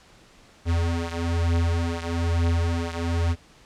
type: beating tone pair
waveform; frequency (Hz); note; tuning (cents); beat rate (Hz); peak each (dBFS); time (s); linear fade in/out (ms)
square; 84 / 85.1; E2 / F2; +33 / -44; 1.1; -24 / -27; 0.65-3.36; 50
effects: pink hiss -53 dBFS RMS until 3.65 s + low-pass 7000 Hz 12 dB/octave